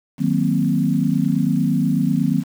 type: chord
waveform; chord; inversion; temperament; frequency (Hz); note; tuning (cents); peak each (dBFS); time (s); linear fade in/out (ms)
sine; C half-diminished seventh; first; equal; 155.56 / 185 / 233.1 / 261.6; Eb3 / Gb3 / Bb3 / C4; 0 / 0 / 0 / 0; -21; 0.18-2.44; 50
effects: 7-bit